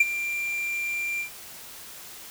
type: tone with ADSR envelope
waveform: triangle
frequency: 2375 Hz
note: D7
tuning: 19 cents sharp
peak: -11 dBFS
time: 0-1.3 s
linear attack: 6 ms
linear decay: 30 ms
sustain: -14 dB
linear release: 100 ms
effects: white hiss -43 dBFS RMS until 2.3 s